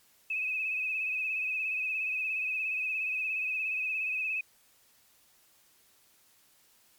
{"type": "tone with vibrato", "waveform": "sine", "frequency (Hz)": 2554, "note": "D#7", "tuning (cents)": 45, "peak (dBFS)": -29, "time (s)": [0.3, 4.41], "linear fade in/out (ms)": 5, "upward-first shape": "sine", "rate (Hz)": 17, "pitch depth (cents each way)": 51, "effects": ["white hiss -64 dBFS RMS until 6.98 s", "MP3 96 kbps"]}